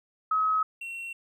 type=tone pair in turn; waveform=sine / triangle; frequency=1277 / 2725 Hz; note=D#6 / F7; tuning=+45 / -43 cents; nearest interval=octave + minor second; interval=1312 cents; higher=second; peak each=-22 / -33 dBFS; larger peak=first; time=0.31-0.63 / 0.81-1.13 s; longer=neither; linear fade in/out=5 ms; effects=none